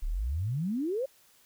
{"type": "exponential sweep", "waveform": "sine", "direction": "up", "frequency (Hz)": [31, 563], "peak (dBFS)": -28, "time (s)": [0.02, 1.06], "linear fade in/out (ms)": 10, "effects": ["white hiss -62 dBFS RMS until 1.45 s"]}